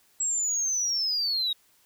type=linear sweep; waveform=sine; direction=down; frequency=7710 to 3753 Hz; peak=-23 dBFS; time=0.2-1.53 s; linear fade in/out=5 ms; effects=tanh soft clip ceiling -21 dBFS + white hiss -63 dBFS RMS until 1.85 s